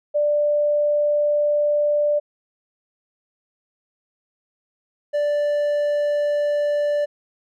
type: tone pair in turn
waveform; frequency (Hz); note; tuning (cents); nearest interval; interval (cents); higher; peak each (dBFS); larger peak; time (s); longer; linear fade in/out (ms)
sine / triangle; 590 / 586.3; D5 / D5; +8 / -3; unison; 11; first; -16; neither; 0.14-2.2 / 5.13-7.06; first; 20
effects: none